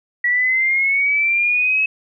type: linear sweep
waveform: sine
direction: up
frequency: 1931 to 2581 Hz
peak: -14 dBFS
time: 0.24-1.86 s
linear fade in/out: 5 ms
effects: none